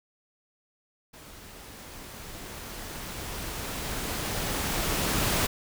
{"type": "noise with level ramp", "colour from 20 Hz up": "pink", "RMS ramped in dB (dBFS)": [-48, -25], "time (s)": [1.13, 5.47], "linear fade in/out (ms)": 10, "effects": []}